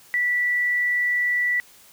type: tone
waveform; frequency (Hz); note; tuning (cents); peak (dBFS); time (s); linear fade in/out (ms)
sine; 1960; B6; -14; -19; 0.14-1.6; 0
effects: white hiss -51 dBFS RMS until 1.92 s